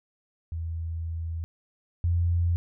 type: tone pair in turn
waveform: sine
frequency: 82.41 / 85.98 Hz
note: E2 / F2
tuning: 0 / -27 cents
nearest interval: minor second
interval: 73 cents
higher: second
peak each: -29 / -21 dBFS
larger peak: second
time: 0.52-1.44 / 2.04-2.56 s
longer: first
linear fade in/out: 0 ms
effects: none